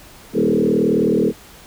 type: tone with frequency modulation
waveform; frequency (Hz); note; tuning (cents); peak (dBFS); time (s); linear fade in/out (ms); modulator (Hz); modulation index
sine; 325.4; E4; -22; -13; 0.33-1.33; 50; 39; 3.7
effects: pink hiss -43 dBFS RMS until 1.66 s